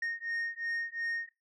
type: beating tone pair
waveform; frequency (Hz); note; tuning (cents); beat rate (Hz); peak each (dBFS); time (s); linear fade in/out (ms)
sine; 1849 / 1851.8; A#6 / A#6; -15 / -12; 2.8; -34 / -34; 0.02-1.29; 5
effects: noise-tail reverb RT60 0.2 s tail -17 dB re dry + tanh soft clip ceiling -30 dBFS